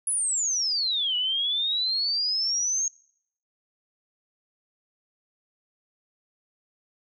sine exponential two-way sweep, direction down then up, 10548 to 2920 to 6580 Hz, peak -23 dBFS, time 0.07-2.88 s, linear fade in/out 2 ms, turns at 1.16 s, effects noise-tail reverb RT60 0.7 s tail -26 dB re dry

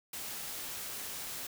white noise, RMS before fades -41 dBFS, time 0.13-1.47 s, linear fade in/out 5 ms, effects none

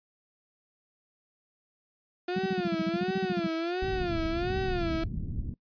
35% pulse tone with vibrato, 351.5 Hz, F4, 11 cents sharp, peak -27 dBFS, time 2.28-5.04 s, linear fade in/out 5 ms, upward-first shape sine, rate 1.4 Hz, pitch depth 140 cents each way
sine tone bursts, 191.7 Hz, G3, 38 cents flat, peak -26 dBFS, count 16, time 2.36-3.469 s, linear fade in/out 5 ms, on 29 ms, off 43 ms
pink low-pass noise, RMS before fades -34 dBFS, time 3.82-5.54 s, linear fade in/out 2 ms, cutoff 240 Hz, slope 24 dB/octave
effects noise-tail reverb RT60 0.1 s tail -23 dB re dry + resampled to 11025 Hz

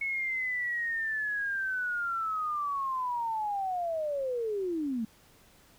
sine linear sweep, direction down, 2200 to 213.3 Hz, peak -29 dBFS, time 0.01-5.05 s, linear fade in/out 5 ms, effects pink hiss -60 dBFS RMS until 5.78 s

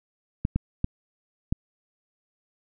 clicks, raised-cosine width 5 ms, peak -11 dBFS, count 4, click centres 0.451 / 0.56 / 0.844 / 1.525 s, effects none

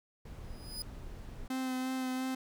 brown noise, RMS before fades -45 dBFS, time 0.25-1.48 s, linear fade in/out 5 ms
sawtooth tone with exponential growth, 4978 Hz, D#8, in tune, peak -33 dBFS, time 0.42-0.82 s, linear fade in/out 1 ms, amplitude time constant 86 ms
45% pulse tone with vibrato, 258.6 Hz, C4, 20 cents flat, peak -33 dBFS, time 1.5-2.35 s, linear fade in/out 5 ms, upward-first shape sine, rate 2.9 Hz, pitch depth 16 cents each way
effects none

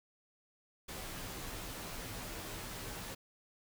pink noise with comb filter, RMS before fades -44 dBFS, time 0.88-3.15 s, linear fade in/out 10 ms, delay 14 ms, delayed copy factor -0.5, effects none

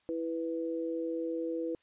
sine tone pair together, 329.6 / 493.9 Hz, E4 / B4, 0 / 0 cents, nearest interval perfect fifth, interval 700 cents, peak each -34 / -35 dBFS, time 0.09-1.75 s, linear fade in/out 0 ms, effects white hiss -71 dBFS RMS until 1.82 s + resampled to 8000 Hz

